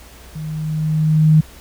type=tone with level ramp; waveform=sine; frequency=155.56 Hz; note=D#3; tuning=in tune; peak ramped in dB=-25 to -6 dBFS; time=0.35-1.41 s; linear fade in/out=10 ms; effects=added 60 Hz sine -41 dBFS peak until 1.6 s + pink hiss -43 dBFS RMS until 1.6 s